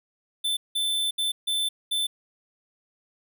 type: tone bursts at uneven times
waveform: square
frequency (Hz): 3532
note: A7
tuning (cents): +6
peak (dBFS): -24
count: 5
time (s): 0.44-0.57 / 0.75-1.11 / 1.18-1.32 / 1.47-1.69 / 1.91-2.07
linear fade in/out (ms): 10
effects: none